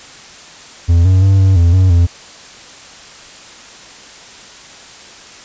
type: tone with pitch steps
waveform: triangle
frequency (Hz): 85.1 / 93.6 / 97 / 95.6 / 85.5 / 93.4 / 86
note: F2 / F#2 / G2 / G2 / F2 / F#2 / F2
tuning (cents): -44 / +20 / -18 / -43 / -36 / +17 / -26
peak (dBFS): -4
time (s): 0.88-2.07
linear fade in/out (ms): 20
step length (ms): 170
effects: white hiss -36 dBFS RMS until 5.44 s + resampled to 16000 Hz